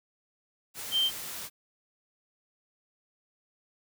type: tone in noise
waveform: sine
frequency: 3136 Hz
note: G7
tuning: in tune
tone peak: -23 dBFS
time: 0.91-1.11 s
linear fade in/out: 50 ms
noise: white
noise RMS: -39 dBFS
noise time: 0.74-1.5 s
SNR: +13 dB
effects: none